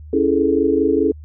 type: chord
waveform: sine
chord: A major seventh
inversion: first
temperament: equal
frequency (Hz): 277.2 / 329.6 / 415.3 / 440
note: C#4 / E4 / G#4 / A4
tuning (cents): 0 / 0 / 0 / 0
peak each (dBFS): -19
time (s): 0.13-1.12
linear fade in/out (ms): 5
effects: added 76 Hz sine -34 dBFS peak until 1.24 s